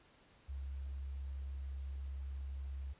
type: tone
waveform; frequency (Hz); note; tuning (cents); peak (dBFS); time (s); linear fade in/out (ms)
sine; 68; C#2; -33; -40; 0.48-2.94; 20
effects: pink hiss -66 dBFS RMS until 2.99 s + resampled to 8000 Hz